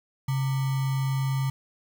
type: tone with sample-and-hold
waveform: sine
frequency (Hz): 134.6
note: C3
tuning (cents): +49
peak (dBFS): -23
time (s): 0.28-1.5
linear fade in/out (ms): 5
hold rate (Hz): 1050
effects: none